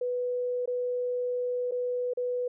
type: tone with dropouts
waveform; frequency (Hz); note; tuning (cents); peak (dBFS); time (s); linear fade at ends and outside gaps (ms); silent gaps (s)
sine; 493.9; B4; 0; -27; 0.01-2.48; 5; 0.658-0.675 / 1.712-1.719 / 2.136-2.172
effects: none